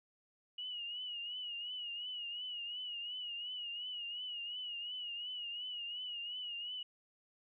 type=tone with vibrato; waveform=sine; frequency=2903 Hz; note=F#7; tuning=34 cents flat; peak=-40 dBFS; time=0.58-6.83 s; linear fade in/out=5 ms; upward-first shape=triangle; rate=2.8 Hz; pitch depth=78 cents each way; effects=none